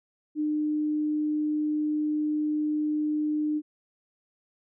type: tone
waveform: sine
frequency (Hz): 302.5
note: D#4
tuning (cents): -49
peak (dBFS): -24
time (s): 0.35-3.62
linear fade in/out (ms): 50
effects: none